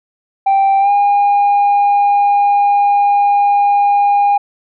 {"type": "tone with pitch glide", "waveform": "sine", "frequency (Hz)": [784, 811.6], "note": ["G5", "G#5"], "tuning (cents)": [0, -40], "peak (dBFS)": -6, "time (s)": [0.46, 4.38], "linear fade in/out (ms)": 10, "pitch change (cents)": 60, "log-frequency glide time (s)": [0.8, 0.9], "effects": ["tanh soft clip ceiling -7 dBFS"]}